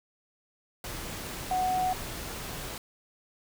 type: tone in noise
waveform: sine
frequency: 740 Hz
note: F#5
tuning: in tune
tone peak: -25 dBFS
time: 1.51-1.93 s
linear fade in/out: 2 ms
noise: pink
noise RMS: -38 dBFS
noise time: 0.84-2.78 s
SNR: +10 dB
effects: none